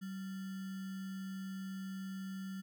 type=tone with sample-and-hold; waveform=sine; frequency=191 Hz; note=G3; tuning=45 cents flat; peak=-40 dBFS; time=0.01-2.62 s; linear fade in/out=20 ms; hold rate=1575 Hz; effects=none